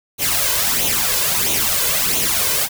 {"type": "noise with flanger", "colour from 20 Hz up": "white", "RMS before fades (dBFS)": -18, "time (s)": [0.18, 2.69], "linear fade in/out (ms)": 50, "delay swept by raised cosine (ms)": [0.3, 2], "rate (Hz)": 1.5, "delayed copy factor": 0.65, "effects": []}